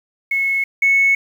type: tone pair in turn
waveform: sine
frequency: 2189 / 2203 Hz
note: C#7 / C#7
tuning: -22 / -11 cents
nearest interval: unison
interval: 11 cents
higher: second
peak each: -15 / -10 dBFS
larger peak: second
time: 0.31-0.64 / 0.82-1.15 s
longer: neither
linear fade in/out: 5 ms
effects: tanh soft clip ceiling -6 dBFS + 7-bit